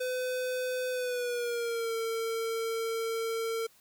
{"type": "tone with pitch glide", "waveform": "square", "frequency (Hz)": [506, 453.4], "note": ["B4", "A#4"], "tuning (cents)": [42, -48], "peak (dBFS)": -31, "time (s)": [0, 3.67], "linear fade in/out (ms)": 10, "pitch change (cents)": -190, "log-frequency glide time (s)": [0.91, 1.95], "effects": ["white hiss -62 dBFS RMS until 3.8 s"]}